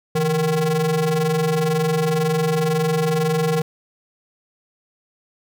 square ring-modulated tone, 152.5 Hz, D#3, 34 cents flat, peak -15 dBFS, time 0.15-3.62 s, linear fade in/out 5 ms, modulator 316 Hz, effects none

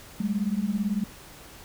sine beating tone pair, 195.8 / 213.8 Hz, G3 / A3, -2 / -49 cents, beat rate 18 Hz, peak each -27 dBFS, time 0.2-1.04 s, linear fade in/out 5 ms, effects pink hiss -47 dBFS RMS until 1.64 s

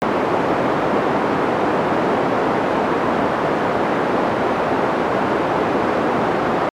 pink band-pass noise, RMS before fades -18 dBFS, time 0.02-6.69 s, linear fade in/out 0 ms, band 280 to 1100 Hz, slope 12 dB/octave, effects MP3 96 kbps

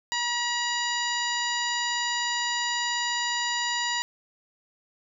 harmonic tone with a mistuned harmonic, 959 Hz, A#5, 49 cents sharp, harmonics 1 / 2 / 3 / 4 / 5 / 6 / 7, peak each -31 / -30 / -34 / -34 / -34 / -43 / -34 dBFS, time 0.12-4.02 s, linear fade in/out 0 ms, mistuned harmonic 7, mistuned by +77 cents, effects none

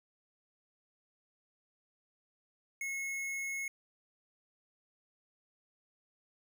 sine tone with hard clipping, 2178 Hz, C#7, 31 cents flat, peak -37 dBFS, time 2.81-3.68 s, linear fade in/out 2 ms, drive 14 dB, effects none

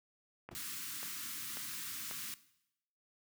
click train, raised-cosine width 0.5 ms, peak -31 dBFS, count 4, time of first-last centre 0.49-2.112 s, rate 1.85 Hz
brown noise with exponential decay, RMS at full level -39 dBFS, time 0.51-0.65 s, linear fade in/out 5 ms, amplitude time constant 29 ms
white band-stop noise, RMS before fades -43 dBFS, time 0.55-2.34 s, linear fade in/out 0 ms, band 330 to 1100 Hz, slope 48 dB/octave
effects noise-tail reverb RT60 0.8 s tail -17 dB re dry + high-pass 100 Hz 12 dB/octave

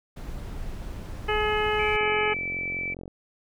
brown noise, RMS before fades -35 dBFS, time 0.16-1.97 s, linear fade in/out 10 ms
harmonic tone, 424.4 Hz, G#4, 38 cents sharp, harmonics 1 / 2 / 3 / 4 / 5 / 6 / 7, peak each -26 / -29 / -31 / -32 / -33 / -34 / -34 dBFS, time 1.28-2.34 s, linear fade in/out 10 ms
sine tone, 2318 Hz, D7, 23 cents flat, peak -28 dBFS, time 1.79-2.94 s, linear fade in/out 5 ms
click train, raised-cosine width 2 ms, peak -26 dBFS, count 49, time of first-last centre 2.01-3.079 s, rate 44.9 Hz
effects none

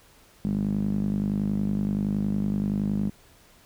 sawtooth tone with band-pass filter, 50.7 Hz, G#1, 41 cents flat, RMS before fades -26 dBFS, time 0.44-3.1 s, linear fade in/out 10 ms, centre 200 Hz, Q 5, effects pink hiss -56 dBFS RMS until 3.65 s

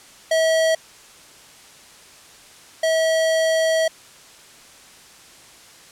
square tone pair in turn, 645 / 645 Hz, E5 / E5, -38 / -38 cents, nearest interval unison, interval 0 cents, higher neither, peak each -16 / -17 dBFS, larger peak first, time 0.31-0.75 / 2.83-3.88 s, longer second, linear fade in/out 5 ms, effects white hiss -46 dBFS RMS until 5.91 s + low-pass 9000 Hz 12 dB/octave

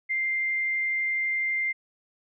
sine tone, 2096 Hz, C7, 2 cents sharp, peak -24 dBFS, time 0.09-1.73 s, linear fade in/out 20 ms, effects none

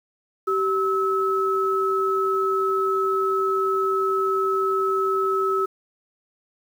sine tone pair together, 385.6 / 1297 Hz, G4 / E6, -28 / -28 cents, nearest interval octave + major sixth, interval 2100 cents, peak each -22 dBFS, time 0.47-5.66 s, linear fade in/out 10 ms, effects 8-bit

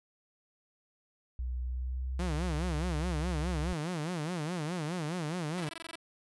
sine tone with pitch glide, 61.9 to 65.09 Hz, B1 to C2, +5 to -8 cents, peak -32 dBFS, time 1.39-3.73 s, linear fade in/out 0 ms, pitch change +87 cents, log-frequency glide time 1.62-2.25 s
sawtooth tone with vibrato, 164.81 Hz, E3, in tune, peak -29 dBFS, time 2.19-5.69 s, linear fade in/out 5 ms, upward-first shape sine, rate 4.8 Hz, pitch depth 190 cents each way
5% pulse tone bursts, 330 Hz, E4, 2 cents sharp, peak -29 dBFS, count 9, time 5.58-5.956 s, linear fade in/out 0 ms, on 24 ms, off 20 ms
effects resampled to 24000 Hz

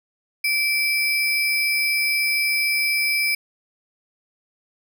sine tone with sample-and-hold, 2327 Hz, D7, 17 cents flat, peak -18 dBFS, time 0.44-3.35 s, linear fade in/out 5 ms, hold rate 7350 Hz, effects none

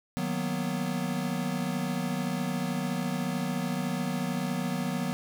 square chord, B major seventh, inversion first, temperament equal, 155.56 / 185 / 233.1 / 246.9 Hz, D#3 / F#3 / A#3 / B3, 0 / 0 / 0 / 0 cents, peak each -36 / -33 / -39 / -34 dBFS, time 0.17-5.13 s, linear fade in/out 0 ms, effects none

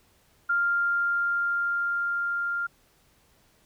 sine tone with level ramp, 1396.9 Hz, F6, in tune, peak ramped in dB -21 to -26 dBFS, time 0.49-2.67 s, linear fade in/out 10 ms, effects pink hiss -63 dBFS RMS until 3.65 s

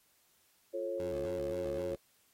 sine chord, F augmented, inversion none, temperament just, 349.2 / 436.5 / 545.7 Hz, F4 / A4 / C#5, 0 / -14 / -27 cents, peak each -40 / -41 / -36 dBFS, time 0.73-1.96 s, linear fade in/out 20 ms
15% pulse tone with vibrato, 80 Hz, D#2, 49 cents sharp, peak -37 dBFS, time 0.99-1.96 s, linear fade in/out 10 ms, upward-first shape square, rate 3.8 Hz, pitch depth 210 cents each way
effects white hiss -70 dBFS RMS until 2.33 s + AAC 48 kbps

